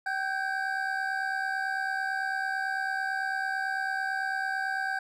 triangle tone cluster, 769 / 1535 / 1604 Hz, G5 / G6 / G6, -33 / -37 / +39 cents, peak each -31 dBFS, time 0.06-4.99 s, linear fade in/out 5 ms, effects none

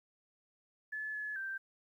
sine tone with pitch steps, 1724 / 1709 / 1568 Hz, A6 / G#6 / G6, -36 / +49 / 0 cents, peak -37 dBFS, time 0.92-1.58 s, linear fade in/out 10 ms, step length 220 ms, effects 12-bit

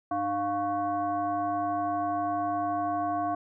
sine tone with frequency modulation, 705 Hz, F5, 16 cents sharp, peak -26 dBFS, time 0.11-3.35 s, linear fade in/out 5 ms, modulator 403 Hz, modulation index 0.94, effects none

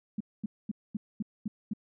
sine tone bursts, 211.1 Hz, G#3, 29 cents sharp, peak -29 dBFS, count 7, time 0.18-1.735 s, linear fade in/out 5 ms, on 25 ms, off 230 ms, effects none

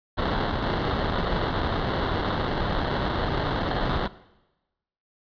pink noise with sample-and-hold, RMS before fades -26 dBFS, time 0.17-4.08 s, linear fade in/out 20 ms, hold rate 2450 Hz, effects noise-tail reverb RT60 1.0 s tail -18 dB re dry + resampled to 11025 Hz

